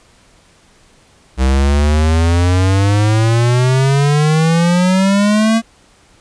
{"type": "exponential sweep", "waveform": "square", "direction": "up", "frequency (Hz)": [64, 229.5], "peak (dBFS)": -10, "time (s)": [1.37, 5.62], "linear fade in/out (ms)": 50, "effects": ["pink hiss -49 dBFS RMS until 6.2 s", "resampled to 22050 Hz"]}